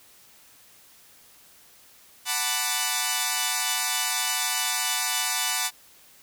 5% pulse chord, B minor seventh, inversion second, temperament equal, 740 / 880 / 987.8 / 1174.7 Hz, F#5 / A5 / B5 / D6, 0 / 0 / 0 / 0 cents, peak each -18 dBFS, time 2.25-5.71 s, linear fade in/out 50 ms, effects white hiss -54 dBFS RMS until 6.22 s

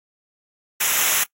white noise with comb filter, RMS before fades -19 dBFS, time 0.8-1.24 s, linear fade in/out 10 ms, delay 0.22 ms, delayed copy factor -0.75, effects noise-tail reverb RT60 0.1 s tail -24 dB re dry + AAC 48 kbps

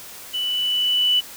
sine tone with level ramp, 2974 Hz, F#7, 8 cents sharp, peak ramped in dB -22 to -14 dBFS, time 0.33-1.21 s, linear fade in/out 20 ms, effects white hiss -39 dBFS RMS until 1.36 s

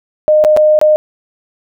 sine tone with dropouts, 612 Hz, D#5, 29 cents flat, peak -5 dBFS, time 0.28-0.96 s, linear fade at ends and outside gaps 0 ms, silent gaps 0.44-0.448 / 0.565-0.572 / 0.79-0.814 s, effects none

